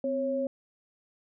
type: tone pair together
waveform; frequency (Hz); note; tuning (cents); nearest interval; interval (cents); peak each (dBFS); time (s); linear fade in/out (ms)
sine; 258.6 / 548; C4 / C#5; -20 / -20; octave + minor second; 1300; -32 / -28; 0.04-0.47; 2
effects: none